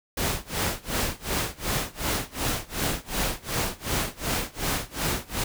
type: noise with tremolo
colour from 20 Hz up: pink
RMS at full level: -25 dBFS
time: 0.17-5.44 s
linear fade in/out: 5 ms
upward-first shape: sine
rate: 2.7 Hz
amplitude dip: 95%
effects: none